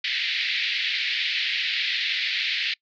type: band-pass noise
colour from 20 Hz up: pink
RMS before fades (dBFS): -26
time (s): 0.04-2.74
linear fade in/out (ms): 5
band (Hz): 1900 to 4400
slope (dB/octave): 48
effects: noise-tail reverb RT60 0.1 s tail -25 dB re dry